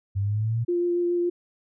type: linear sweep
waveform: sine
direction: up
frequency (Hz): 96.7 to 118.4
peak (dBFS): -22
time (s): 0.15-0.65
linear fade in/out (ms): 20
type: tone with vibrato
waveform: sine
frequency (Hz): 349.2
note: F4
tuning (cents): 0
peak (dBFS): -21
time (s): 0.68-1.3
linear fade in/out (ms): 10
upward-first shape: sine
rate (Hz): 7.1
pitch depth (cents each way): 10
effects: none